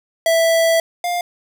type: tone pair in turn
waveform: square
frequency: 659.3 / 703.7 Hz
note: E5 / F5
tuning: 0 / +13 cents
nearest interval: minor second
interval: 113 cents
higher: second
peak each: -13 / -19 dBFS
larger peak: first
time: 0.26-0.8 / 1.04-1.21 s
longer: first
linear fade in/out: 2 ms
effects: none